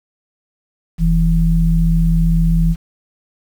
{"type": "tone pair together", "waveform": "sine", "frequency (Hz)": [42.34, 164.81], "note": ["E1", "E3"], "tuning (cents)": [47, 0], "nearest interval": "2 octaves", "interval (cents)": 2353, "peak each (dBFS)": -13, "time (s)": [0.98, 2.76], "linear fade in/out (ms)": 50, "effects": ["7-bit"]}